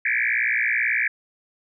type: tone with frequency modulation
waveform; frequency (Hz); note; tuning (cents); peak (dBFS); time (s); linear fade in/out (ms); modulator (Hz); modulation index
sine; 2000; B6; +21; -19; 0.05-1.08; 5; 59; 6.1
effects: none